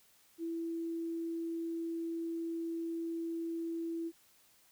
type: tone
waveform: sine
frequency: 332.1 Hz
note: E4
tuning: 13 cents sharp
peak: -35 dBFS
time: 0.38-4.12 s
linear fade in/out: 50 ms
effects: white hiss -66 dBFS RMS until 4.71 s